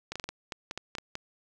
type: clicks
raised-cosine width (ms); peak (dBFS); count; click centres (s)
0.2; -18; 11; 0.12 / 0.156 / 0.198 / 0.241 / 0.29 / 0.522 / 0.711 / 0.776 / 0.952 / 0.984 / 1.154
effects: none